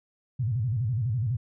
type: tone with vibrato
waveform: sine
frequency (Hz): 116.54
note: A#2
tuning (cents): 0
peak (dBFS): -24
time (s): 0.39-1.37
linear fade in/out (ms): 10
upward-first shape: square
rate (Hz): 12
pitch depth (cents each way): 180
effects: none